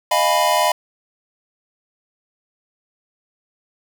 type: chord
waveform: square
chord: F half-diminished seventh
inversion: third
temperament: equal with one note detuned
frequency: 616.2 / 698.5 / 830.6 / 987.8 Hz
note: Eb5 / F5 / Ab5 / Cb6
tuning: -17 / 0 / 0 / 0 cents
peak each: -21 / -21 / -24 / -19 dBFS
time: 0.11-0.72 s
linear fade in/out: 5 ms
effects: 7-bit